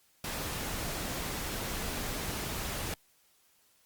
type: noise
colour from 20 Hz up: pink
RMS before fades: -36 dBFS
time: 0.24-2.94 s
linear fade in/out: 2 ms
effects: white hiss -67 dBFS RMS until 3.85 s + Opus 48 kbps